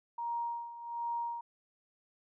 sine tone with tremolo, 940 Hz, A#5, 14 cents sharp, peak -32 dBFS, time 0.18-1.41 s, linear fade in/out 5 ms, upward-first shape sine, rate 1.3 Hz, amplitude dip 75%, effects none

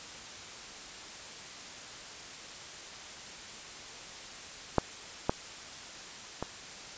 clicks, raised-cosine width 1 ms, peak -8 / -11 / -19 dBFS, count 3, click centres 4.783 / 5.295 / 6.426 s, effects white hiss -45 dBFS RMS until 6.97 s + resampled to 16000 Hz

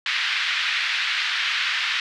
pink band-pass noise, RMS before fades -24 dBFS, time 0.06-2 s, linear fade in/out 2 ms, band 1600 to 3900 Hz, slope 24 dB/octave, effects none

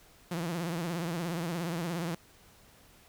sawtooth tone with vibrato, 169.6 Hz, E3, 50 cents sharp, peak -28 dBFS, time 0.31-2.15 s, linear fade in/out 5 ms, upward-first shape triangle, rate 17 Hz, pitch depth 130 cents each way, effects pink hiss -59 dBFS RMS until 3.08 s

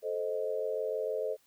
sine chord, A diminished, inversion none, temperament equal with one note detuned, 436.7 / 523.3 / 622.3 Hz, A4 / C5 / Eb5, -13 / 0 / 0 cents, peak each -34 / -35 / -36 dBFS, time 0.02-1.37 s, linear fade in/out 50 ms, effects white hiss -68 dBFS RMS until 1.46 s

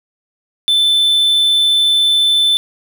triangle tone, 3526 Hz, A7, 3 cents sharp, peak -8 dBFS, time 0.68-2.57 s, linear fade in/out 0 ms, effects none

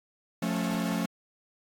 45% pulse chord, F augmented, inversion none, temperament equal with one note detuned, 177.05 / 220 / 277.2 Hz, F3 / A3 / C#4, +24 / 0 / 0 cents, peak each -31 / -31 / -34 dBFS, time 0.42-1.06 s, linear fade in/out 5 ms, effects AAC 64 kbps

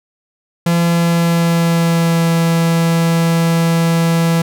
45% pulse tone with pitch glide, 169.9 to 166.31 Hz, F3 to E3, -47 to +16 cents, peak -11 dBFS, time 0.66-4.42 s, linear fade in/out 5 ms, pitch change -37 cents, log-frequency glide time 0.81-2.3 s, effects none

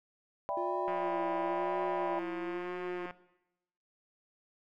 sine chord, E minor seventh, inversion third, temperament equal with one note detuned, 587.3 / 659.3 / 792.2 / 987.8 Hz, D5 / E5 / G5 / B5, 0 / 0 / +18 / 0 cents, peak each -37 dBFS, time 0.49-2.19 s, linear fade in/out 0 ms
triangle tone with vibrato, 348.5 Hz, F4, 4 cents flat, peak -34 dBFS, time 0.57-3.06 s, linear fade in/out 2 ms, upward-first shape sine, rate 1 Hz, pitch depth 62 cents each way
click train, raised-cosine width 0.5 ms, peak -28 dBFS, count 400, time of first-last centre 0.88-3.109 s, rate 179 Hz
effects noise-tail reverb RT60 0.9 s tail -18 dB re dry

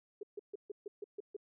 sine tone bursts, 409.7 Hz, G#4, 24 cents flat, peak -39 dBFS, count 8, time 0.21-1.366 s, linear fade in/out 5 ms, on 22 ms, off 140 ms, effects none

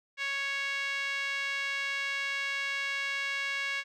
5% pulse tone with band-pass filter, 554.4 Hz, C#5, in tune, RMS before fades -33 dBFS, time 0.17-3.84 s, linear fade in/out 50 ms, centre 2000 Hz, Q 2.8, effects none

